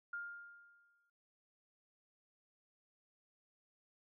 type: tone with exponential decay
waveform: sine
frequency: 1407 Hz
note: F6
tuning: 12 cents sharp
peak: -39 dBFS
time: 0.13-1.1 s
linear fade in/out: 5 ms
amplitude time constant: 210 ms
effects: none